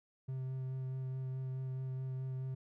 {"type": "tone with vibrato", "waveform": "triangle", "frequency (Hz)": 130.81, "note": "C3", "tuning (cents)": 0, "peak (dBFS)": -35, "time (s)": [0.28, 2.55], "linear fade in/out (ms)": 10, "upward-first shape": "sine", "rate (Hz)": 4.7, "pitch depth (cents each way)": 12, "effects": []}